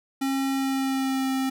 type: tone with pitch glide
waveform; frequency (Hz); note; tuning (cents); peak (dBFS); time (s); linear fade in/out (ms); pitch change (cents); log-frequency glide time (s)
square; 270 to 264.7; C#4 to C4; -45 to +20; -24; 0.21-1.5; 10; -35; 0.52-1.31
effects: none